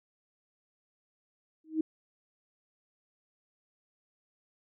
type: tone with exponential growth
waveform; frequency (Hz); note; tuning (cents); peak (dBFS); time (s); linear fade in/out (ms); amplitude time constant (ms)
sine; 315.7; D#4; +25; -22; 1.64-1.81; 5; 35
effects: none